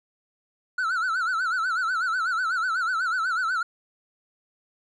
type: tone with vibrato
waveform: triangle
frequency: 1410 Hz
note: F6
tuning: 16 cents sharp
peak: -21 dBFS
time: 0.78-3.63 s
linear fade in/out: 5 ms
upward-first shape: sine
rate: 8.1 Hz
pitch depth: 140 cents each way
effects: resampled to 22050 Hz